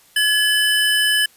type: tone pair together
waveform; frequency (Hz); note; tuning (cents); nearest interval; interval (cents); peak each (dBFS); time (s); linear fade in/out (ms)
square; 1700 / 3014; G#6 / F#7; +40 / +31; minor seventh; 991; -18; 0.16-1.26; 5
effects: white hiss -52 dBFS RMS until 1.36 s + resampled to 32000 Hz